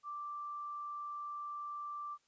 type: tone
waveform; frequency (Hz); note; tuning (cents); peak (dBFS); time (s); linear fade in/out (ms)
sine; 1174.7; D6; 0; -40; 0.03-2.18; 50
effects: white hiss -75 dBFS RMS until 2.27 s + resampled to 16000 Hz